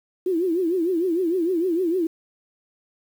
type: tone with vibrato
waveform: sine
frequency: 349.2 Hz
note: F4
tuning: in tune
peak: -19 dBFS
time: 0.26-2.07 s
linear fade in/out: 5 ms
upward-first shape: triangle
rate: 6.6 Hz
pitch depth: 180 cents each way
effects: 8-bit